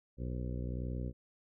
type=harmonic tone with a mistuned harmonic; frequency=61.6 Hz; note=B1; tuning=4 cents flat; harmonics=1 / 2 / 3 / 4 / 5 / 6 / 7 / 8 / 9; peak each=-38 / -40 / -45 / -46 / -50 / -51 / -54 / -53 / -54 dBFS; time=0.17-1.13 s; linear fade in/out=50 ms; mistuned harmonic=9; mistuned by=-49 cents; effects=none